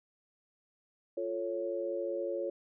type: chord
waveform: sine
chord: F augmented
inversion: none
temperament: equal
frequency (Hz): 349.2 / 440 / 554.4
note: F4 / A4 / C#5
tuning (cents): 0 / 0 / 0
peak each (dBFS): -37 / -39 / -35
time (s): 1.17-2.5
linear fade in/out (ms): 5
effects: none